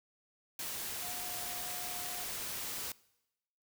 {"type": "tone in noise", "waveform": "sine", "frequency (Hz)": 718, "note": "F5", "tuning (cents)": 48, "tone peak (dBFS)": -49, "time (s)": [1.02, 2.24], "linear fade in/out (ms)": 2, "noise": "white", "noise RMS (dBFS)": -40, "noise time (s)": [0.59, 2.92], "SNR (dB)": -12, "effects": ["noise-tail reverb RT60 0.9 s tail -22 dB re dry"]}